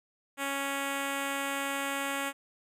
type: tone with notch filter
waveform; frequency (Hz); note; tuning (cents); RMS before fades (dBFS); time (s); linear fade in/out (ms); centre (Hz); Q
5% pulse; 277.2; C#4; 0; -33; 0.37-2.33; 50; 4200; 1.8
effects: resampled to 32000 Hz